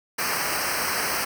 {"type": "noise with comb filter", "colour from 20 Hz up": "pink", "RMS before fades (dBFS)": -26, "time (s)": [0.18, 1.25], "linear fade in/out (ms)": 10, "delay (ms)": 0.28, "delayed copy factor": -1, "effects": []}